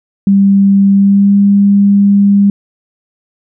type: tone with pitch glide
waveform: sine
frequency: 197.4 to 200.6 Hz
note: G3 to G3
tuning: +12 to +40 cents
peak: -4 dBFS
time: 0.27-2.5 s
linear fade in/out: 2 ms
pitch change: +28 cents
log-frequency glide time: 0.93-1.36 s
effects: none